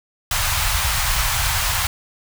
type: band-stop noise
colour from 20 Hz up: pink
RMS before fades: -20 dBFS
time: 0.31-1.87 s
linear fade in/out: 2 ms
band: 110 to 820 Hz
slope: 24 dB/octave
effects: none